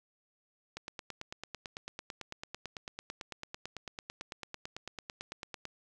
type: click train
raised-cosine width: 0.2 ms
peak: -23 dBFS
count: 45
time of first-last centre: 0.77-5.653 s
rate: 9.01 Hz
effects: none